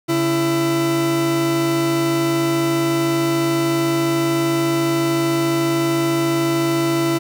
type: tone pair together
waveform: 40% pulse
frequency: 140 / 333.8 Hz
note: C#3 / E4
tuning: +18 / +22 cents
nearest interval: octave + minor third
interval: 1504 cents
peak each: -23 / -16 dBFS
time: 0.08-7.19 s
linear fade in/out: 20 ms
effects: none